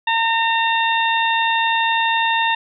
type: harmonic tone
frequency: 912 Hz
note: A#5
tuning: 38 cents flat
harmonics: 1 / 2 / 3 / 4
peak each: -18 / -21 / -23 / -24 dBFS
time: 0.07-2.55 s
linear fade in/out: 5 ms
effects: none